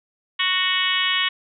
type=harmonic tone; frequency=370 Hz; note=F#4; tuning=in tune; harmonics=3 / 4 / 5 / 6 / 7 / 8 / 9 / 10; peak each=-28 / -34 / -25 / -26 / -31 / -23 / -26 / -31 dBFS; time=0.39-1.29 s; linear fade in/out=10 ms; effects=none